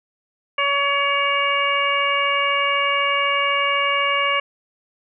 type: harmonic tone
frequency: 564 Hz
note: C#5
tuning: 30 cents sharp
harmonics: 1 / 2 / 3 / 4 / 5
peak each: -26 / -21 / -28 / -22 / -24 dBFS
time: 0.58-4.4 s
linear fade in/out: 5 ms
effects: none